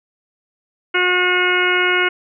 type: harmonic tone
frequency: 361.5 Hz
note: F#4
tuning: 40 cents flat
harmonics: 1 / 2 / 3 / 4 / 5 / 6 / 7 / 8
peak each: -20 / -28 / -25 / -18 / -28 / -19 / -27 / -23 dBFS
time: 0.94-2.09 s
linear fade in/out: 10 ms
effects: none